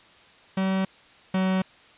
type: tone pair in turn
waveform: 45% pulse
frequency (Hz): 190.7 / 188.07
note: G3 / F#3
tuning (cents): -47 / +29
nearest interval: unison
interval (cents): 24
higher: first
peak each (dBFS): -22 / -21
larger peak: second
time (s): 0.57-0.85 / 1.34-1.62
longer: neither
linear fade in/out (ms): 5
effects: white hiss -53 dBFS RMS until 1.97 s + resampled to 8000 Hz